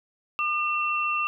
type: tone pair together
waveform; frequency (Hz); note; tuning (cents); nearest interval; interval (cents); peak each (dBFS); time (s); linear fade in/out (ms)
sine; 1206 / 2707; D6 / E7; +46 / +45; octave + major second; 1399; -26; 0.39-1.27; 0
effects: none